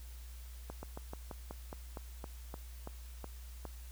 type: slowing click train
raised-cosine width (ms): 1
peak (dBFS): -29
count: 13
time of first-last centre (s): 0.7-3.653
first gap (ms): 130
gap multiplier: 1.11
effects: added 60 Hz sine -46 dBFS peak until 3.91 s + white hiss -59 dBFS RMS until 3.91 s